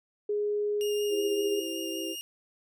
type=tone with pitch glide; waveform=sine; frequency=415.3 to 406.8 Hz; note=G#4 to G#4; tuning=0 to -36 cents; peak=-26 dBFS; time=0.29-1.6 s; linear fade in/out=5 ms; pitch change=-36 cents; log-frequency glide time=1.02-1.22 s
type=tone with vibrato; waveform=sawtooth; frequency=2824 Hz; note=F7; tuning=19 cents sharp; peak=-33 dBFS; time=0.81-2.21 s; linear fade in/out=0 ms; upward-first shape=sine; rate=5.3 Hz; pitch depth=12 cents each way
type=chord; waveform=sine; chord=C major; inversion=first; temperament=equal; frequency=329.6 / 392 / 523.3 Hz; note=E4 / G4 / C5; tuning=0 / 0 / 0 cents; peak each=-35 / -38 / -41 dBFS; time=1.09-2.16 s; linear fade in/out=50 ms
effects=none